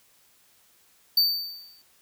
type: tone with exponential decay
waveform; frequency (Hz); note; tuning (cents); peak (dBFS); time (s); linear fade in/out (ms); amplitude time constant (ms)
square; 4586; D8; -42; -16; 1.17-1.82; 5; 140
effects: white hiss -61 dBFS RMS until 2.01 s